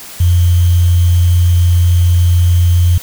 sine tone with sample-and-hold, 87.31 Hz, F2, in tune, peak -6 dBFS, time 0.2-2.98 s, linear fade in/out 5 ms, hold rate 3150 Hz, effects white hiss -31 dBFS RMS until 3.02 s

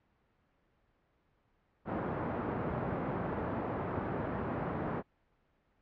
pink band-pass noise, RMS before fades -36 dBFS, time 1.85-5.03 s, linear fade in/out 50 ms, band 110 to 1200 Hz, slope 12 dB/octave, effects pink hiss -73 dBFS RMS until 5.81 s + low-pass 2000 Hz 12 dB/octave

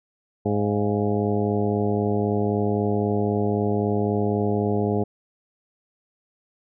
harmonic tone with a mistuned harmonic, 103.83 Hz, G#2, in tune, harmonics 1 / 2 / 3 / 4 / 5 / 6 / 7 / 8, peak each -26 / -25 / -29 / -25 / -32 / -36 / -31 / -36 dBFS, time 0.45-5.04 s, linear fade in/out 10 ms, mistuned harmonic 7, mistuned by -56 cents, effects none

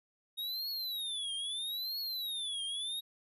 square tone with vibrato, 3729 Hz, A#7, in tune, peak -36 dBFS, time 0.37-3.01 s, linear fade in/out 20 ms, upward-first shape triangle, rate 0.77 Hz, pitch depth 280 cents each way, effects resampled to 32000 Hz

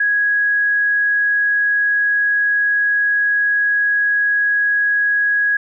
sine tone, 1661.2 Hz, G#6, in tune, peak -13 dBFS, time 0-5.57 s, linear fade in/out 5 ms, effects none

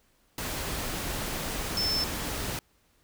sine tone in noise, 5290 Hz, E8, 5 cents sharp, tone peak -26 dBFS, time 1.77-2.04 s, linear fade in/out 2 ms, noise pink, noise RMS -33 dBFS, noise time 0.38-2.59 s, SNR +4 dB, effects pink hiss -67 dBFS RMS until 3.03 s

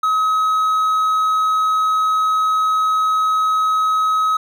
triangle tone, 1275 Hz, D#6, 42 cents sharp, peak -12 dBFS, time 0.03-4.37 s, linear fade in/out 5 ms, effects none

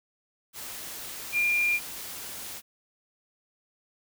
sine tone in noise, 2400 Hz, D7, 37 cents sharp, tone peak -22 dBFS, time 1.32-1.8 s, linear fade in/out 50 ms, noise white, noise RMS -39 dBFS, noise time 0.53-2.62 s, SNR +14 dB, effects none

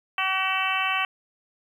harmonic tone, 380.1 Hz, F#4, 47 cents sharp, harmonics 2 / 3 / 4 / 5 / 6 / 7 / 8, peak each -31 / -28 / -32 / -33 / -32 / -27 / -32 dBFS, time 0.18-1.05 s, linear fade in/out 2 ms, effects 9-bit

